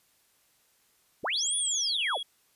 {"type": "linear two-way sweep", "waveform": "sine", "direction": "up then down", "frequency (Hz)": [60.9, 9700, 342.8], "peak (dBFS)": -27, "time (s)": [1.23, 2.18], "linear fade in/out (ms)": 20, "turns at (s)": 1.55}
{"type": "tone with vibrato", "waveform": "triangle", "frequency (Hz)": 3319, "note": "G#7", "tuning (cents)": -2, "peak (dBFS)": -31, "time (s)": [1.33, 2.23], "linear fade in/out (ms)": 5, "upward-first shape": "sine", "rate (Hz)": 5.1, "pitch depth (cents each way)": 30}
{"effects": ["white hiss -67 dBFS RMS until 2.55 s", "resampled to 32000 Hz"]}